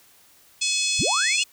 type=harmonic tone; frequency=853 Hz; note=G#5; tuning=46 cents sharp; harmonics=3 / 4 / 5 / 6 / 7 / 8 / 9 / 10; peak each=-27 / -28 / -29 / -30 / -30 / -31 / -32 / -32 dBFS; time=0.61-1.44 s; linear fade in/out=10 ms
type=linear sweep; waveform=sine; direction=up; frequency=51.9 to 2956 Hz; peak=-23 dBFS; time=0.99-1.43 s; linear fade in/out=5 ms
effects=white hiss -55 dBFS RMS until 1.52 s